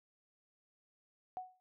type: tone with exponential decay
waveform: sine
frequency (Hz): 740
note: F#5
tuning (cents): 0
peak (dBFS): -36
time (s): 1.37-1.6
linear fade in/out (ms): 0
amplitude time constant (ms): 48
effects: none